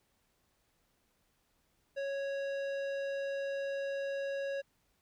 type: tone with tanh clipping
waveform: triangle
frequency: 553 Hz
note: C#5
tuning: 4 cents flat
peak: -36 dBFS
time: 1.96-4.62 s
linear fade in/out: 20 ms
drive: 18 dB
effects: pink hiss -75 dBFS RMS until 5.01 s